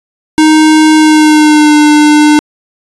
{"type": "tone with pitch glide", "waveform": "square", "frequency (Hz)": [311.1, 299.8], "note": ["D#4", "D4"], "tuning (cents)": [0, 36], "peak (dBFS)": -3, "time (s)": [0.38, 2.39], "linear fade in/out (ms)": 0, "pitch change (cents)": -64, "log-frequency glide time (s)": [0.96, 1.76], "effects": ["resampled to 24000 Hz"]}